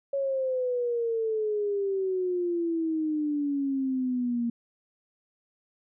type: exponential sweep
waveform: sine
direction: down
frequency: 557 to 233.1 Hz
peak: -25 dBFS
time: 0.13-4.5 s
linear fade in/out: 5 ms
effects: none